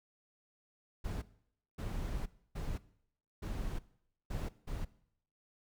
brown noise bursts at uneven times, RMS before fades -38 dBFS, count 6, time 1.04-1.22 / 1.78-2.26 / 2.55-2.78 / 3.42-3.79 / 4.3-4.49 / 4.67-4.85 s, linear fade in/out 10 ms, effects noise-tail reverb RT60 0.7 s tail -19 dB re dry

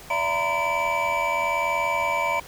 triangle tone cluster, 580 / 670 / 935 / 1016 / 2315 Hz, D5 / E5 / A#5 / B5 / D7, -22 / +28 / +5 / +49 / -25 cents, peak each -29 / -28 / -25 / -26 / -25 dBFS, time 0.1-2.4 s, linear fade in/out 5 ms, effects pink hiss -44 dBFS RMS until 2.47 s

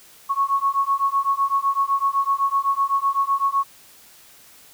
sine beating tone pair, 1100 / 1107.9 Hz, C#6 / C#6, -14 / -1 cents, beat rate 7.9 Hz, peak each -21 dBFS, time 0.29-3.64 s, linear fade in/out 20 ms, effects white hiss -49 dBFS RMS until 4.73 s

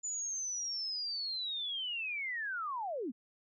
sine linear sweep, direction down, 7040 to 207.7 Hz, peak -35 dBFS, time 0.03-3.12 s, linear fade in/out 20 ms, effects none

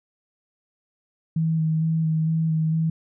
sine tone with vibrato, 160 Hz, D#3, 49 cents sharp, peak -19 dBFS, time 1.36-2.9 s, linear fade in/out 5 ms, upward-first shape square, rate 2.2 Hz, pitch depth 15 cents each way, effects none

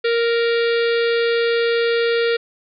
harmonic tone with a mistuned harmonic, 466.2 Hz, A#4, in tune, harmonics 1 / 3 / 4 / 5 / 6 / 7 / 8 / 9 / 10, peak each -16 / -26 / -28 / -30 / -32 / -33 / -34 / -35 / -36 dBFS, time 0.04-2.37 s, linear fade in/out 10 ms, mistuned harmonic 7, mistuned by +55 cents, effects none

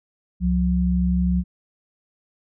sine tone pair together, 67.42 / 180 Hz, C#2 / F#3, -48 / -47 cents, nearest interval octave + perfect fourth, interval 1701 cents, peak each -21 / -19 dBFS, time 0.4-1.44 s, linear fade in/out 50 ms, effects none

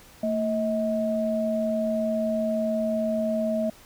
sine tone pair together, 225 / 636.4 Hz, A3 / D#5, +39 / +39 cents, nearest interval octave + tritone, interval 1800 cents, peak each -26 / -25 dBFS, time 0.23-3.7 s, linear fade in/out 5 ms, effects pink hiss -51 dBFS RMS until 3.85 s

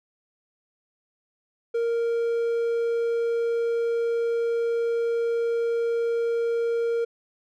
triangle tone, 465.4 Hz, A#4, 3 cents flat, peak -20 dBFS, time 1.74-7.05 s, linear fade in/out 10 ms, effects none

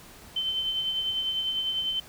sine tone with tremolo, 3080 Hz, G7, 31 cents flat, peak -24 dBFS, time 0.36-2 s, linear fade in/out 5 ms, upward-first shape triangle, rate 10 Hz, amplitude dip 45%, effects pink hiss -49 dBFS RMS until 2.08 s

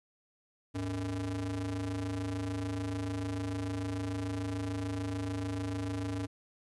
square ring-modulated tone, 90.3 Hz, F#2, 42 cents flat, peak -31 dBFS, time 0.74-6.27 s, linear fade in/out 20 ms, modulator 194 Hz, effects resampled to 24000 Hz + 12-bit

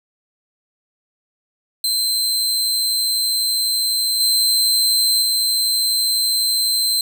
sawtooth tone with level steps, 4104 Hz, C8, 34 cents flat, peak -14 / -11 / -13 dBFS, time 1.84-7.01 s, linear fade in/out 2 ms, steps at 4.2 / 5.22 s, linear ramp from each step 5 ms, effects none

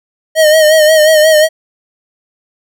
square tone with vibrato, 622.3 Hz, D#5, in tune, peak -5 dBFS, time 0.35-1.49 s, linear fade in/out 50 ms, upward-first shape sine, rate 5.6 Hz, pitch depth 50 cents each way, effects none

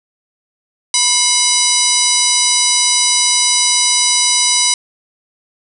harmonic tone with a mistuned harmonic, 987.8 Hz, B5, in tune, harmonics 1 / 2 / 3 / 4 / 5 / 6 / 7 / 8 / 9 / 10, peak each -24 / -22 / -24 / -17 / -18 / -16 / -26 / -22 / -18 / -26 dBFS, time 0.94-4.74 s, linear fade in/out 2 ms, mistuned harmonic 2, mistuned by +130 cents, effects none

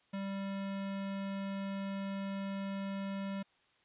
square tone, 196 Hz, G3, in tune, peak -37 dBFS, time 0.13-3.43 s, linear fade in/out 10 ms, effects white hiss -70 dBFS RMS until 3.84 s + resampled to 8000 Hz

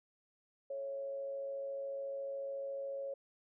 sine tone with frequency modulation, 550 Hz, C#5, 14 cents flat, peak -38 dBFS, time 0.7-3.14 s, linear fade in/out 5 ms, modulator 114 Hz, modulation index 0.29, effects none

